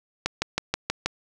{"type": "click train", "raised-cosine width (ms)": 0.2, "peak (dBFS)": -6, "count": 6, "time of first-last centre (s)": [0.26, 1.06], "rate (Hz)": 6.25, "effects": []}